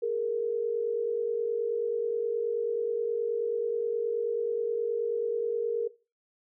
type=tone pair together; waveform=sine; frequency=416.8 / 466.2 Hz; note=G#4 / A#4; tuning=+6 / 0 cents; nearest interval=major second; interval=194 cents; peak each=-32 / -27 dBFS; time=0.02-5.88 s; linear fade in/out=10 ms; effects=noise-tail reverb RT60 0.3 s tail -18 dB re dry